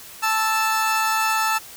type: tone pair together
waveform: 30% pulse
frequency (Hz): 880 / 1318.5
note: A5 / E6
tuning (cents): 0 / 0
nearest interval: perfect fifth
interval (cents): 700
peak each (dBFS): -19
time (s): 0.22-1.59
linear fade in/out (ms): 20
effects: white hiss -41 dBFS RMS until 1.76 s